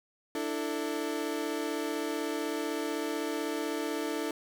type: chord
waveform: 35% pulse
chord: D suspended second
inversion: none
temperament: equal with one note detuned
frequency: 293.7 / 329.6 / 444.9 Hz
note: D4 / E4 / A4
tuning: 0 / 0 / +19 cents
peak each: -34 dBFS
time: 0.35-4.31 s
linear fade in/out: 2 ms
effects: none